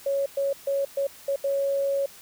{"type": "tone bursts at uneven times", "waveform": "sine", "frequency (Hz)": 554.4, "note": "C#5", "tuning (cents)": 0, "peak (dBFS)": -22, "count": 6, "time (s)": [[0.06, 0.26], [0.37, 0.53], [0.67, 0.85], [0.97, 1.07], [1.28, 1.36], [1.44, 2.06]], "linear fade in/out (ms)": 5, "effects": ["white hiss -48 dBFS RMS until 2.21 s"]}